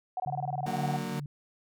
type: tone bursts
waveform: sine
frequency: 740 Hz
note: F#5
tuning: in tune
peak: -29 dBFS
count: 16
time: 0.17-0.964 s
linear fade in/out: 2 ms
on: 29 ms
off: 22 ms
type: tone with pitch glide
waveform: sine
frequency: 142.1 to 144.25 Hz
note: C#3 to D3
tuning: +43 to -31 cents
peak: -35 dBFS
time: 0.26-1.26 s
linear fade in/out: 2 ms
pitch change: +26 cents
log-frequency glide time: 0.68-0.82 s
type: chord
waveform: 35% pulse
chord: D augmented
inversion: none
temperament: just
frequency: 146.83 / 183.54 / 229.4 Hz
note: D3 / F#3 / A#3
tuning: 0 / -14 / -28 cents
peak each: -35 dBFS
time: 0.66-1.2 s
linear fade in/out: 5 ms
effects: none